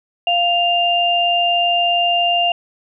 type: tone pair together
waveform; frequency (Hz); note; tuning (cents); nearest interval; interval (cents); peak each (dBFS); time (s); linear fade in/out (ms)
sine; 698.5 / 2797; F5 / F7; 0 / +2; 2 octaves; 2402; -16; 0.27-2.52; 2
effects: none